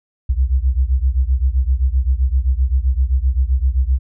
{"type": "beating tone pair", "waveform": "sine", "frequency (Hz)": [61.7, 69.4], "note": ["B1", "C#2"], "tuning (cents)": [-1, 3], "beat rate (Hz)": 7.7, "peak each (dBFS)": [-15, -17], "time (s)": [0.29, 3.99], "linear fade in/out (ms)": 10, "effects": []}